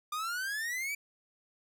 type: exponential sweep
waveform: 45% pulse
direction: up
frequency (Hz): 1200 to 2343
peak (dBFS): -33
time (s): 0.12-0.95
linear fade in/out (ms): 5
effects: none